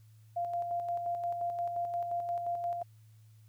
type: tone with tremolo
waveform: sine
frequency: 694 Hz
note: F5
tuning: 11 cents flat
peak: -30 dBFS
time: 0.36-2.83 s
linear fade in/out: 10 ms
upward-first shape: square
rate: 5.7 Hz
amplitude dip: 40%
effects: added 109 Hz sine -55 dBFS peak until 3.48 s + white hiss -72 dBFS RMS until 3.48 s